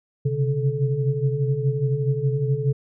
sine tone cluster, 131.3 / 136.2 / 143.2 / 434.1 Hz, C3 / C#3 / D3 / A4, +6 / -30 / -43 / -23 cents, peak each -23 / -27 / -25 / -27 dBFS, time 0.25-2.73 s, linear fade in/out 10 ms, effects none

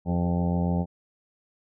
harmonic tone with a mistuned harmonic, 87.2 Hz, F2, 2 cents flat, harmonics 1 / 2 / 3 / 4 / 5 / 6 / 7 / 8 / 9 / 10, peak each -28 / -24 / -34 / -41 / -38 / -38 / -38 / -45 / -37 / -43 dBFS, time 0.05-0.86 s, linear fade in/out 50 ms, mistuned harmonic 5, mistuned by -26 cents, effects none

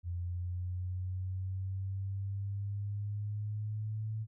sine exponential sweep, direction up, 87 to 110 Hz, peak -34 dBFS, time 0.03-4.27 s, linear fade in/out 50 ms, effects none

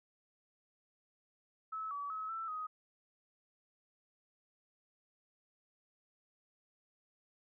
sine tone with pitch steps, 1299 / 1143 / 1285 / 1330 / 1255 Hz, E6 / D6 / E6 / E6 / D#6, -26 / -47 / -45 / +15 / +15 cents, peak -38 dBFS, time 1.72-2.67 s, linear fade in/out 10 ms, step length 190 ms, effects none

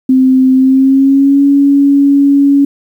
sine tone with pitch glide, 260.3 to 280.6 Hz, C4 to C#4, -9 to +21 cents, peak -4 dBFS, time 0.09-2.65 s, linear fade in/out 5 ms, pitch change +130 cents, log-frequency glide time 0.54-1.43 s, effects 7-bit

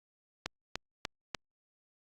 click train, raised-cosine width 0.2 ms, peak -16 dBFS, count 4, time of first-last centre 0.46-1.348 s, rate 3.38 Hz, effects Opus 48 kbps

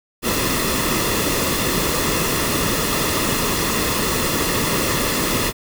pink noise with comb filter, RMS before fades -20 dBFS, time 0.22-5.53 s, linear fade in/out 50 ms, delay 1.3 ms, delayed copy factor -0.55, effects none

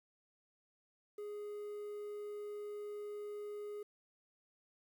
triangle tone with quantisation, 415.3 Hz, G#4, in tune, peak -40 dBFS, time 1.18-3.83 s, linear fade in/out 5 ms, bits 11, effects none

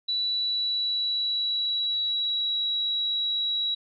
sine tone with pitch glide, 3947 to 3884 Hz, B7 to B7, -2 to -30 cents, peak -24 dBFS, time 0.08-3.75 s, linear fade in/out 10 ms, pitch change -28 cents, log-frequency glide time 0.27-2.61 s, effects none

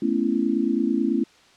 sine tone cluster, 220.1 / 249.2 / 278.4 / 334.6 Hz, A3 / B3 / C#4 / E4, +1 / +16 / +8 / +26 cents, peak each -25 dBFS, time 0.02-1.24 s, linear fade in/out 5 ms, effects white hiss -54 dBFS RMS until 1.56 s + low-pass 5000 Hz 12 dB/octave

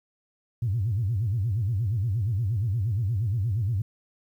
sine tone with vibrato, 106.7 Hz, G#2, 47 cents sharp, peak -22 dBFS, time 0.62-3.82 s, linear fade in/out 5 ms, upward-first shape sine, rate 8.5 Hz, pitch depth 250 cents each way, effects tanh soft clip ceiling -18 dBFS + 10-bit

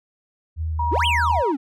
sine tone with vibrato, 79.3 Hz, D#2, 33 cents sharp, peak -22 dBFS, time 0.56-1.43 s, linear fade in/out 50 ms, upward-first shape square, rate 3.1 Hz, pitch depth 17 cents each way
sine tone, 954 Hz, A#5, 40 cents sharp, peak -21 dBFS, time 0.79-1.52 s, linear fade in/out 5 ms
triangle exponential two-way sweep, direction up then down, 252.4 to 3321 to 252.4 Hz, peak -18 dBFS, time 0.91-1.57 s, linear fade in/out 20 ms, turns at 1.06 s
effects none

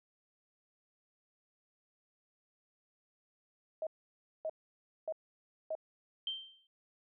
sine tone bursts, 633 Hz, D#5, 30 cents sharp, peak -34 dBFS, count 4, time 3.82-5.752 s, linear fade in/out 2 ms, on 48 ms, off 580 ms
sine tone with exponential decay, 3136 Hz, G7, in tune, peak -32 dBFS, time 6.27-6.67 s, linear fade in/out 2 ms, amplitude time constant 85 ms
effects none

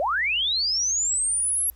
sine linear sweep, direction up, 524 to 11400 Hz, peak -21 dBFS, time 0-1.7 s, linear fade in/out 0 ms, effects added 60 Hz sine -47 dBFS peak until 1.75 s + pink hiss -62 dBFS RMS until 1.75 s

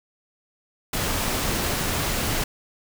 pink noise, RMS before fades -25 dBFS, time 0.93-2.44 s, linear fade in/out 5 ms
clicks, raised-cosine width 3 ms, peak -19 dBFS, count 2, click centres 1.281 / 1.569 s
effects none

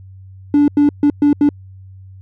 triangle tone bursts at uneven times, 290.4 Hz, D4, 19 cents flat, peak -5 dBFS, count 5, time 0.54-0.68 / 0.77-0.89 / 1.03-1.1 / 1.22-1.33 / 1.41-1.49 s, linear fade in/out 2 ms, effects tanh soft clip ceiling -3 dBFS + added 95 Hz sine -35 dBFS peak until 2.21 s

